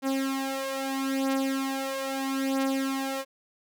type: beating tone pair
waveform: sawtooth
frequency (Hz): 268.7 / 269.47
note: C4 / C#4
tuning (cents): +46 / -49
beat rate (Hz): 0.77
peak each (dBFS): -27 / -25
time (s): 0.02-3.25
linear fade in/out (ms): 50
effects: none